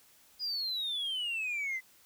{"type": "exponential sweep", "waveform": "sine", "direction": "down", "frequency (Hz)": [4978, 2014], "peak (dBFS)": -30, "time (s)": [0.39, 1.81], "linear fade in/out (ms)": 50, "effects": ["tanh soft clip ceiling -30 dBFS", "white hiss -62 dBFS RMS until 2.05 s"]}